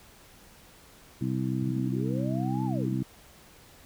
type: harmonic tone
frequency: 64.6 Hz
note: C2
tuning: 21 cents flat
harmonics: 2 / 3 / 4 / 5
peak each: -30 / -32 / -33 / -34 dBFS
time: 1.21-3.03 s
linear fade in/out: 5 ms
type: linear two-way sweep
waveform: sine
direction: up then down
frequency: 97.9 to 889 to 123.2 Hz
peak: -36 dBFS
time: 1.61-2.96 s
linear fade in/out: 20 ms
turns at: 2.65 s
effects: pink hiss -54 dBFS RMS until 3.85 s